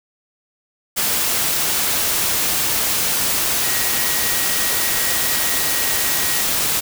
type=tone in noise; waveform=sine; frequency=1900 Hz; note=A#6; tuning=33 cents sharp; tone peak=-29 dBFS; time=3.63-6.44 s; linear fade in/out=20 ms; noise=white; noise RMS=-19 dBFS; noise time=0.96-6.81 s; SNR=-13 dB; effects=none